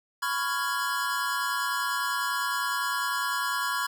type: chord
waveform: square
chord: C# dominant seventh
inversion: third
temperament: equal with one note detuned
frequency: 998.7 / 1108.7 / 1396.9 / 1661.2 Hz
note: B5 / C#6 / E#6 / G#6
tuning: +19 / 0 / 0 / 0 cents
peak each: -33 dBFS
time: 0.22-3.87 s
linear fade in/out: 10 ms
effects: none